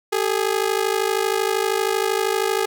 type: ring-modulated tone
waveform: sawtooth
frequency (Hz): 414.4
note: G#4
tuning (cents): -4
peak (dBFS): -12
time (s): 0.12-2.66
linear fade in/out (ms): 10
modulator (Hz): 26.4
effects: none